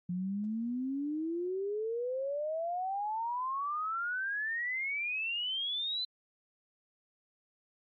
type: exponential sweep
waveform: sine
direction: up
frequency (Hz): 174.61 to 4074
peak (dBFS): -32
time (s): 0.09-6.05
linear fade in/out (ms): 5
effects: Opus 48 kbps